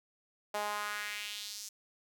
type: tone with high-pass filter sweep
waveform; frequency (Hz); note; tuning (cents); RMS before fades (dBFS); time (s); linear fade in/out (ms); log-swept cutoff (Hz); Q
sawtooth; 207.7; G#3; 0; -39; 0.54-1.69; 5; 670 to 6300; 2.2
effects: none